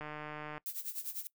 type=click train; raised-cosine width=0.5 ms; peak=-28 dBFS; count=87; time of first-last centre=0.01-0.58 s; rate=151 Hz
type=noise with tremolo; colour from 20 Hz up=violet; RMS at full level=-38 dBFS; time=0.66-1.27 s; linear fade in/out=0 ms; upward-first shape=sine; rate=10 Hz; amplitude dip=80%
effects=noise-tail reverb RT60 0.1 s tail -22 dB re dry